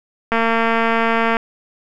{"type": "click train", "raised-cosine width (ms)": 0.5, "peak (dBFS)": -3, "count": 240, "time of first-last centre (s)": [0.32, 1.368], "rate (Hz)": 228, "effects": []}